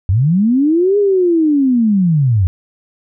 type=linear two-way sweep; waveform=sine; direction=up then down; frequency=84.4 to 415.3 to 84.4 Hz; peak=-9 dBFS; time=0.09-2.47 s; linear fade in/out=0 ms; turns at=0.98 s; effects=none